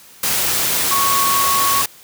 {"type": "tone in noise", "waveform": "sine", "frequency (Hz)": 1108.7, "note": "C#6", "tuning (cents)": 0, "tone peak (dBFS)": -16, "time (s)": [0.91, 1.82], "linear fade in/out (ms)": 5, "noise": "white", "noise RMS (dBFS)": -18, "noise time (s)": [0.23, 1.86], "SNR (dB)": -1, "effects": ["white hiss -44 dBFS RMS until 2.03 s", "high-pass 60 Hz 12 dB/octave"]}